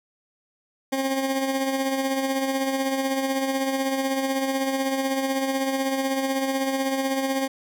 20% pulse tone with tremolo, 268.5 Hz, C4, 45 cents sharp, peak -16 dBFS, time 0.92-7.48 s, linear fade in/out 10 ms, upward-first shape sine, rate 16 Hz, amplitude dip 45%, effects none

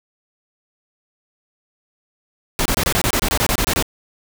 pink noise bursts, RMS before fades -18 dBFS, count 14, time 2.59-3.825 s, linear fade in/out 0 ms, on 65 ms, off 25 ms, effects none

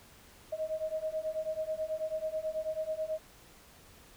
sine beating tone pair, 624 / 633.2 Hz, D#5 / D#5, +5 / +30 cents, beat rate 9.2 Hz, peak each -36 / -35 dBFS, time 0.52-3.19 s, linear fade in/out 10 ms, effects pink hiss -57 dBFS RMS until 4.16 s

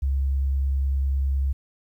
sine tone with vibrato, 68 Hz, C#2, 33 cents flat, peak -20 dBFS, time 0.02-1.53 s, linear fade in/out 10 ms, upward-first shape sine, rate 9.9 Hz, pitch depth 9 cents each way, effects 10-bit

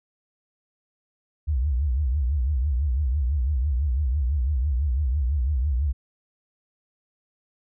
sine tone with vibrato, 67.8 Hz, C#2, 38 cents flat, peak -20 dBFS, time 1.47-5.93 s, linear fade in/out 20 ms, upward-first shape triangle, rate 6 Hz, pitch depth 270 cents each way, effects none

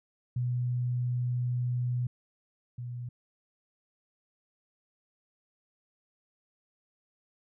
sine tone pair in turn, 123.3 / 121.88 Hz, B2 / B2, -2 / -22 cents, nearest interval unison, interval 20 cents, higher first, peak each -27 / -35 dBFS, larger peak first, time 0.36-2.07 / 2.78-3.09 s, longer first, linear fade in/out 5 ms, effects none

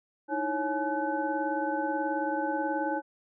sine tone cluster, 308.9 / 327.4 / 551 / 851 / 1509 Hz, D#4 / E4 / C#5 / G#5 / F#6, -12 / -12 / -11 / +42 / +34 cents, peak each -33 / -37 / -34 / -31 / -37 dBFS, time 0.28-3.02 s, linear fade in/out 50 ms, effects none

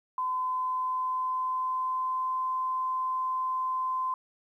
sine tone with pitch glide, 1020 to 1031.9 Hz, C6 to C6, -44 to -24 cents, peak -27 dBFS, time 0.18-4.14 s, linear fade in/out 2 ms, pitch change +20 cents, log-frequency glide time 0.41-2.34 s, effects 11-bit

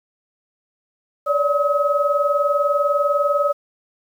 sine tone cluster, 568 / 588 / 1276 Hz, C#5 / D5 / D#6, +42 / +2 / +43 cents, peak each -20 dBFS, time 1.26-3.53 s, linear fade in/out 20 ms, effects 8-bit

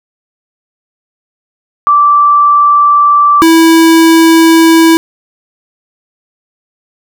sine / square tone pair in turn, 1167 / 327.5 Hz, D6 / E4, -11 / -11 cents, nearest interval octave + minor seventh, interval 2200 cents, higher first, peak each -3 dBFS, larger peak neither, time 1.87-3.42 / 3.42-4.97 s, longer neither, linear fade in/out 0 ms, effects none

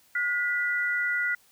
sine tone pair together, 1439.6 / 1975.5 Hz, F#6 / B6, -48 / 0 cents, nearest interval perfect fourth, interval 548 cents, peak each -27 / -27 dBFS, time 0.15-1.35 s, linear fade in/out 5 ms, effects white hiss -61 dBFS RMS until 1.51 s

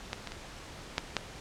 clicks, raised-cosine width 0.2 ms, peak -15 / -20 / -23 / -10 / -10 dBFS, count 5, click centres 0.131 / 0.273 / 0.32 / 0.981 / 1.167 s, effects pink hiss -46 dBFS RMS until 1.4 s + low-pass 7000 Hz 12 dB/octave

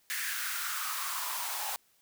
white noise with high-pass filter sweep, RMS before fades -35 dBFS, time 0.1-1.76 s, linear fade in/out 0 ms, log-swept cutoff 1800 to 790 Hz, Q 4.3, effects white hiss -68 dBFS RMS until 2.01 s

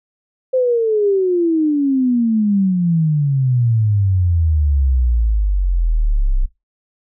sine exponential sweep, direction down, 523 to 31.15 Hz, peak -12 dBFS, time 0.53-6.46 s, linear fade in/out 10 ms, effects noise-tail reverb RT60 0.2 s tail -19 dB re dry

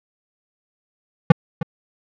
square tone with echo, 164.81 Hz, E3, in tune, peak -5 dBFS, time 1.3-1.32 s, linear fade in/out 5 ms, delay 310 ms, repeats 1, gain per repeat -15 dB, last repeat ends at 1.63 s, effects low-pass 2000 Hz 12 dB/octave

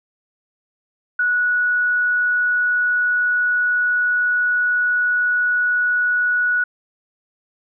sine tone, 1467 Hz, F#6, 15 cents flat, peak -15 dBFS, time 1.19-6.64 s, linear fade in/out 5 ms, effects none

